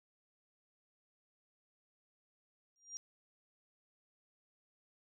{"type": "tone with exponential growth", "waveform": "sine", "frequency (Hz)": 5700, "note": "F8", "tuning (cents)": 34, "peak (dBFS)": -38, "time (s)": [2.76, 2.97], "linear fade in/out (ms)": 0, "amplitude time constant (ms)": 45, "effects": []}